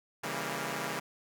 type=chord; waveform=5% pulse; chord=C# diminished seventh; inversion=none; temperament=equal with one note detuned; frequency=138.59 / 164.81 / 199.08 / 233.1 Hz; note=C#3 / E3 / G3 / Bb3; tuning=0 / 0 / +27 / 0 cents; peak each=-28 dBFS; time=0.23-1 s; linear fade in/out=10 ms; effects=none